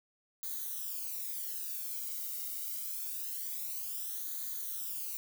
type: noise with flanger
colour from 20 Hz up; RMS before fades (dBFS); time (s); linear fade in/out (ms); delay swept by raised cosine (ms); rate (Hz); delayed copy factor
violet; -39; 0.43-5.17; 0; 0.37 to 1.19; 0.25; -0.95
effects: none